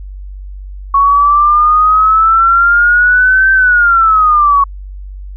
sine exponential two-way sweep, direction up then down, 1108.7 to 1558 to 1108.7 Hz, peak -5 dBFS, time 0.94-4.64 s, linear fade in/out 5 ms, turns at 3.52 s, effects added 48 Hz sine -24 dBFS peak until 5.36 s

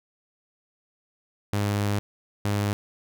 sawtooth tone bursts at uneven times, 102.4 Hz, G#2, 24 cents flat, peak -19 dBFS, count 2, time 1.53-1.99 / 2.45-2.73 s, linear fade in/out 0 ms, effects none

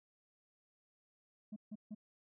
sine tone bursts, 212.8 Hz, G#3, 42 cents sharp, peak -40 dBFS, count 3, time 1.52-1.949 s, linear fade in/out 10 ms, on 43 ms, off 150 ms, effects tanh soft clip ceiling -42 dBFS

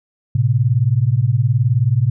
sine beating tone pair, 111.1 / 130.1 Hz, A2 / C3, +17 / -9 cents, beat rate 19 Hz, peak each -15 dBFS, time 0.35-2.1 s, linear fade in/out 5 ms, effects none

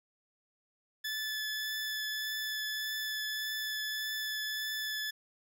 20% pulse tone with vibrato, 1734 Hz, A6, 26 cents flat, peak -29 dBFS, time 1.04-5.11 s, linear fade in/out 10 ms, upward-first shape triangle, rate 1.7 Hz, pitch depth 11 cents each way, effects none

